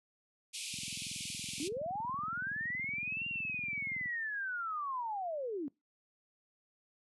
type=band-pass noise; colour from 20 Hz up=pink; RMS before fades=-42 dBFS; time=0.53-1.69 s; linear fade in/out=20 ms; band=2300 to 11000 Hz; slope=96 dB/octave
type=click train; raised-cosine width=5 ms; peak=-33 dBFS; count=72; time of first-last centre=0.74-4.058 s; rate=21.4 Hz
type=linear two-way sweep; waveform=sine; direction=up then down; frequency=266.3 to 2794 to 266.3 Hz; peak=-35 dBFS; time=1.6-5.68 s; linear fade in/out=0 ms; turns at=3.27 s
effects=noise-tail reverb RT60 0.2 s tail -22 dB re dry + high-pass 150 Hz 12 dB/octave